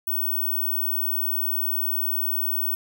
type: tone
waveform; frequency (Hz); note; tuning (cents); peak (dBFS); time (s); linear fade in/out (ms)
sine; 15790; B9; -2; -22; 0.07-2.75; 5
effects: none